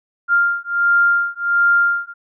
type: beating tone pair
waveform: sine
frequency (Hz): 1396.9 / 1398.3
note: F6 / F6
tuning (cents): 0 / +2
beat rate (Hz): 1.4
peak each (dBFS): -16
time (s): 0.28-2.14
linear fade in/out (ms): 50
effects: none